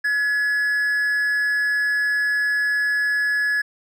triangle tone with amplitude modulation, 1695 Hz, G#6, 35 cents sharp, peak -15 dBFS, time 0.04-3.62 s, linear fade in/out 10 ms, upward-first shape sine, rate 257 Hz, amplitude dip 30%, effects none

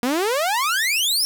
sawtooth exponential sweep, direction up, 233.4 to 5530 Hz, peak -15 dBFS, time 0.03-1.25 s, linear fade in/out 0 ms, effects 7-bit

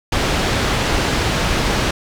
pink low-pass noise, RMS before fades -18 dBFS, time 0.12-1.91 s, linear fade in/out 5 ms, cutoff 5200 Hz, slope 12 dB/octave, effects none

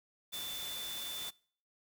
sine tone in noise, 3520 Hz, A7, in tune, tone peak -40 dBFS, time 0.32-1.31 s, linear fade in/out 20 ms, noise white, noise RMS -44 dBFS, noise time 0.32-1.31 s, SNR +1 dB, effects noise-tail reverb RT60 0.5 s tail -24 dB re dry

